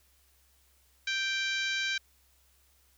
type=harmonic tone with a mistuned harmonic; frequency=784 Hz; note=G5; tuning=in tune; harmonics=2 / 3 / 4 / 5 / 6 / 7 / 8 / 9; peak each=-33 / -34 / -38 / -36 / -44 / -45 / -45 / -52 dBFS; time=1.07-1.98 s; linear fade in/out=5 ms; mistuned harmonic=8; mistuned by=-17 cents; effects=added 66 Hz sine -67 dBFS peak until 2.97 s + white hiss -67 dBFS RMS until 2.97 s